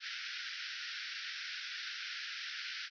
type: band-pass noise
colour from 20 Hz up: pink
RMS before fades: -43 dBFS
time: 0-2.9 s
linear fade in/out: 50 ms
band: 1400 to 5600 Hz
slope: 96 dB/octave
effects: none